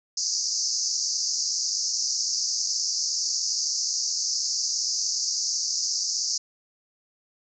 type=band-pass noise; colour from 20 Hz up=pink; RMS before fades=-27 dBFS; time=0.17-6.38 s; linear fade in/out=5 ms; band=4700 to 6700 Hz; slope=96 dB/octave; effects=none